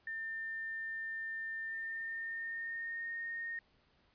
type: tone with pitch glide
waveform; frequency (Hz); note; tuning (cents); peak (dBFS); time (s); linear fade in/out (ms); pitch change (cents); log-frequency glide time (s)
sine; 1800 to 1845.3; A6 to A#6; +39 to -18; -38; 0.07-3.59; 2; +43; 1.63-3.07
effects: pink hiss -71 dBFS RMS until 4.14 s + resampled to 11025 Hz